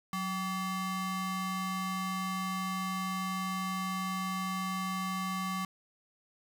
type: ring-modulated tone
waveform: square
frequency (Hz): 479.8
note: A#4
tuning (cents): +50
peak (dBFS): -30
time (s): 0.13-5.65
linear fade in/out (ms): 2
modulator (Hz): 665
effects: none